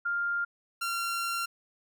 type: tone pair in turn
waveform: sine / sawtooth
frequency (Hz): 1400 / 1375.2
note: F6 / F6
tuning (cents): +4 / -27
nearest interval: unison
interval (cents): 31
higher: first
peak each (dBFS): -27 / -26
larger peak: second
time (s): 0.05-0.45 / 0.81-1.46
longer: second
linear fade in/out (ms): 10
effects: none